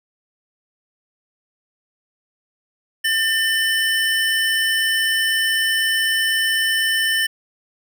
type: tone pair together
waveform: square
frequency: 1794 / 3010 Hz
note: A6 / F#7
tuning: +33 / +29 cents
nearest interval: major sixth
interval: 896 cents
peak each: -19 / -22 dBFS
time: 3.04-7.27 s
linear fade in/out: 10 ms
effects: none